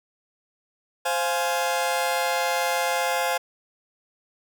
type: chord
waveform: sawtooth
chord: F minor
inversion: second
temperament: just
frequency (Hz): 523.8 / 698.5 / 838.1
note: C5 / F5 / Ab5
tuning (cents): +2 / 0 / +16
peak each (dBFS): -23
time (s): 1.05-3.38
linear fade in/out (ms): 10
effects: none